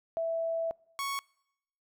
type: tone pair in turn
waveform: sine / sawtooth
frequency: 659.3 / 1108.8 Hz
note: E5 / C#6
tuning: 0 / 0 cents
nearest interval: major sixth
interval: 900 cents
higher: second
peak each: -28 dBFS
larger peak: neither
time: 0.17-0.71 / 0.99-1.19 s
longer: first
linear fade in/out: 0 ms
effects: noise-tail reverb RT60 0.8 s tail -26 dB re dry